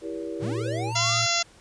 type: chord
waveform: sine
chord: E diminished seventh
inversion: none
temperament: just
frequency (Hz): 329.6 / 395.6 / 474.7 / 569.6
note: E4 / G4 / Bb4 / Db5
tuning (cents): 0 / +16 / +31 / +47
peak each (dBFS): -33 / -36 / -36 / -39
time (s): 0.01-0.93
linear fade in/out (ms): 50
type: linear sweep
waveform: square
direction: up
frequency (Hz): 103.83 to 1445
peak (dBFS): -32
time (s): 0.39-1.29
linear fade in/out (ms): 50
type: tone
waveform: sine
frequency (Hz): 115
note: A#2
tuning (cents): -23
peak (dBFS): -29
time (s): 0.41-1.27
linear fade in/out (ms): 20
type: harmonic tone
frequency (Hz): 685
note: F5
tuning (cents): -34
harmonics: 1 / 2 / 3 / 4 / 5 / 6 / 7 / 8 / 9 / 10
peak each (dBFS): -31 / -31 / -31 / -31 / -31 / -31 / -31 / -31 / -31 / -31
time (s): 0.95-1.43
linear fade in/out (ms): 10
effects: pink hiss -54 dBFS RMS until 1.6 s + resampled to 22050 Hz